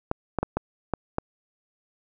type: clicks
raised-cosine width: 1 ms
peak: -10 dBFS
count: 6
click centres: 0.114 / 0.387 / 0.43 / 0.57 / 0.937 / 1.184 s
effects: none